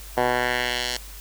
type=tone with band-pass filter sweep; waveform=10% pulse; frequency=123.47 Hz; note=B2; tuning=in tune; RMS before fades=-24 dBFS; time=0.17-0.97 s; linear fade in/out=5 ms; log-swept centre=870 to 5000 Hz; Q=1.2; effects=added 50 Hz sine -39 dBFS peak until 1.2 s + white hiss -43 dBFS RMS until 1.2 s